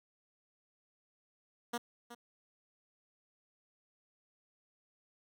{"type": "tone with echo", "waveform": "10% pulse", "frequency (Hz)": 238.2, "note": "A#3", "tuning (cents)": 38, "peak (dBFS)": -26, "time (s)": [1.73, 1.78], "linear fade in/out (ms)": 10, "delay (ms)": 370, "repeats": 1, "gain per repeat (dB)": -13, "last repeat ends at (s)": 2.15, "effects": []}